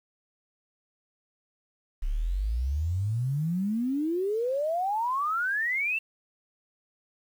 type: exponential sweep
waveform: sine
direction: up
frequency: 32.19 to 2726 Hz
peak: -25 dBFS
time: 2.02-5.99 s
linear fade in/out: 10 ms
effects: 9-bit